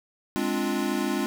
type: chord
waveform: square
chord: D half-diminished seventh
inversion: second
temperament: equal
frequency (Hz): 207.7 / 261.6 / 293.7 / 349.2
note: Ab3 / C4 / D4 / F4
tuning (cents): 0 / 0 / 0 / 0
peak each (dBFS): -31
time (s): 0.36-1.26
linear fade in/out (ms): 0
effects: none